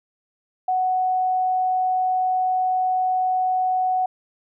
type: tone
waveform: sine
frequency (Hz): 742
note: F#5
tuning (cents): +5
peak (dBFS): -18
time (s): 0.68-4.06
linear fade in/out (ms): 5
effects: none